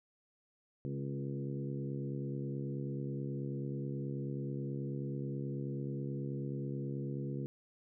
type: harmonic tone with a mistuned harmonic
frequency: 69.3 Hz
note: C#2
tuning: in tune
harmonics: 2 / 3 / 4 / 5 / 6 / 7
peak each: -38 / -44 / -45 / -45 / -50 / -50 dBFS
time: 0.85-7.46 s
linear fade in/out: 0 ms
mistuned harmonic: 4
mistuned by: -29 cents
effects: none